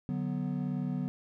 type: chord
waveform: triangle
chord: B minor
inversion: first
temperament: equal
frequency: 146.83 / 185 / 246.9 Hz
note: D3 / F#3 / B3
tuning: 0 / 0 / 0 cents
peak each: -33 dBFS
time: 0.09-1.08 s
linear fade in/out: 0 ms
effects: none